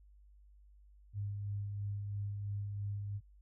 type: tone with tremolo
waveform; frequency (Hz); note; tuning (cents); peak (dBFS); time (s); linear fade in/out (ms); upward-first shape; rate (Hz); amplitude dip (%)
sine; 101.6; G#2; -38; -35; 1.13-3.21; 50; sine; 3; 30
effects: added 50 Hz sine -58 dBFS peak until 3.41 s